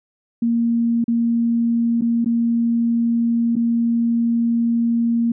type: tone with dropouts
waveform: sine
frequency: 233.1 Hz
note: A#3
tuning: in tune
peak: -15 dBFS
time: 0.42-5.32 s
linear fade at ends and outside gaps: 5 ms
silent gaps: 1.042-1.08 / 2.011-2.019 / 2.246-2.259 / 3.556-3.564 s
effects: none